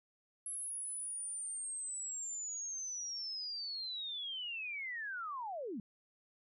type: linear sweep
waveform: sine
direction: down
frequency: 10960 to 185 Hz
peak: -39 dBFS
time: 0.46-5.8 s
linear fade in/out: 2 ms
effects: none